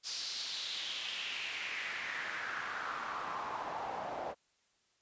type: noise with band-pass filter sweep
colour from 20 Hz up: pink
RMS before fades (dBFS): -40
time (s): 0.03-4.35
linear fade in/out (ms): 50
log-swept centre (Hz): 5100 to 660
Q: 3.3
effects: white hiss -74 dBFS RMS until 5.01 s + resampled to 16000 Hz